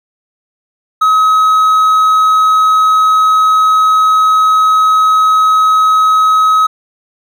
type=tone; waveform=triangle; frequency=1275 Hz; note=D#6; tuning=42 cents sharp; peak=-4 dBFS; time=1.01-6.67 s; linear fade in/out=10 ms; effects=none